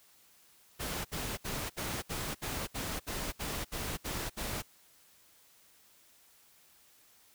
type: noise bursts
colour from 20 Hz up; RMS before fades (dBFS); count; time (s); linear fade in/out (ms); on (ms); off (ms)
pink; -37; 12; 0.79-4.625; 20; 260; 65
effects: white hiss -63 dBFS RMS until 7.34 s